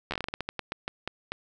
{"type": "slowing click train", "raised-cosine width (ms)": 0.3, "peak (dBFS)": -15, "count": 16, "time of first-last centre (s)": [0.11, 1.32], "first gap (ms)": 12, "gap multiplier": 1.24, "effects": []}